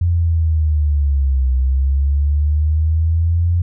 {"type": "linear two-way sweep", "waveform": "sine", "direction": "down then up", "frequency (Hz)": [87.4, 63.8, 87.4], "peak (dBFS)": -12, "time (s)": [0.01, 3.62], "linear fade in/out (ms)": 5, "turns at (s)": 1.52, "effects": []}